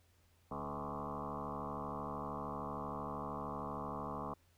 sine tone with frequency modulation, 643 Hz, E5, 43 cents flat, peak -39 dBFS, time 0.51-4.34 s, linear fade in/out 5 ms, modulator 73 Hz, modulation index 7.4, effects added 86 Hz sine -70 dBFS peak until 4.57 s + pink hiss -73 dBFS RMS until 4.57 s

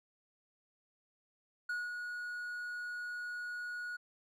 triangle tone with ADSR envelope, 1454 Hz, F#6, 31 cents flat, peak -32 dBFS, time 1.69-3.97 s, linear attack 6 ms, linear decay 200 ms, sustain -5 dB, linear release 13 ms, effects none

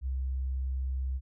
sine tone, 65.4 Hz, C2, in tune, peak -29 dBFS, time 0.01-1.21 s, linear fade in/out 50 ms, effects none

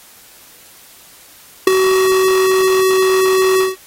square tone with ADSR envelope, 377.5 Hz, F#4, 35 cents sharp, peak -3 dBFS, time 1.67-3.76 s, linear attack 4 ms, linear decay 9 ms, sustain -8 dB, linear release 150 ms, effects white hiss -43 dBFS RMS until 3.86 s + AAC 48 kbps

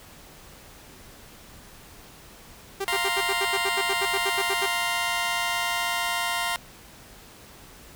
sawtooth tone bursts, 392 Hz, G4, in tune, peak -22 dBFS, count 16, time 2.8-4.663 s, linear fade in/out 10 ms, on 48 ms, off 73 ms
15% pulse chord, F suspended fourth, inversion none, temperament just, 698.5 / 931.3 / 1047.7 Hz, F5 / Bb5 / C6, 0 / -2 / +2 cents, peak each -23 dBFS, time 2.88-6.56 s, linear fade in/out 0 ms
effects pink hiss -48 dBFS RMS until 7.95 s

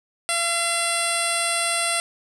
10% pulse tone with low-pass filter, 681 Hz, F5, 44 cents flat, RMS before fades -23 dBFS, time 0.29-2 s, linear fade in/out 0 ms, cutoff 8600 Hz, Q 5.8, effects none

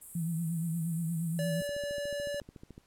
pink high-pass noise, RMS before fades -46 dBFS, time 0.01-1.68 s, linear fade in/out 10 ms, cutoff 7800 Hz, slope 96 dB/octave
sine tone with vibrato, 165.6 Hz, E3, 8 cents sharp, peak -30 dBFS, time 0.15-1.61 s, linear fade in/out 5 ms, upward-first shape triangle, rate 8.5 Hz, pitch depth 77 cents each way
square tone, 576 Hz, D5, 34 cents flat, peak -34 dBFS, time 1.39-2.4 s, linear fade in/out 0 ms
click train, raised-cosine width 3 ms, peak -34 dBFS, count 17, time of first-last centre 1.62-2.779 s, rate 13.8 Hz
effects pink hiss -68 dBFS RMS until 2.86 s + low-pass 12000 Hz 12 dB/octave

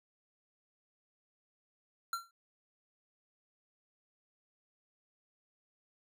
square tone with exponential decay, 1366 Hz, F6, 39 cents flat, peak -31 dBFS, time 2.13-2.31 s, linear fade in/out 2 ms, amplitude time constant 37 ms, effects none

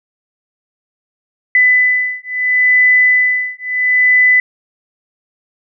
sine beating tone pair, 2000 / 2000.74 Hz, B6 / B6, +21 / +22 cents, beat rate 0.74 Hz, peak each -12 dBFS, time 1.55-4.4 s, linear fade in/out 2 ms, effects none

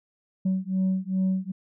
sine beating tone pair, 187.2 / 189.7 Hz, F#3 / F#3, +20 / +43 cents, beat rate 2.5 Hz, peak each -24 dBFS, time 0.45-1.52 s, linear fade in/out 10 ms, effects tanh soft clip ceiling -19 dBFS

